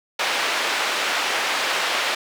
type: band-pass noise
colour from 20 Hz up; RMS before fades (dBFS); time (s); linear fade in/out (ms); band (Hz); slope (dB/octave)
white; -23; 0.19-2.15; 5; 500 to 3000; 12
effects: none